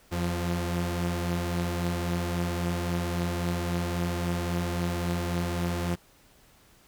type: tone pair together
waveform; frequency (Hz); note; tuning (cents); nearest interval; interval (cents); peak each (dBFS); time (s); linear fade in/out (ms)
sawtooth; 85.7 / 175.1; F2 / F3; -32 / +5; octave; 1237; -26; 0.11-5.96; 20
effects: pink hiss -59 dBFS RMS until 6.87 s